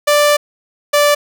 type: tone pair in turn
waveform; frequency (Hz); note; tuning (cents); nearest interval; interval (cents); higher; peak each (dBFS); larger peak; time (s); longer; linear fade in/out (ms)
sawtooth; 588 / 584.7; D5 / D5; +2 / -8; unison; 10; first; -5; neither; 0.07-0.37 / 0.93-1.15; first; 10
effects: none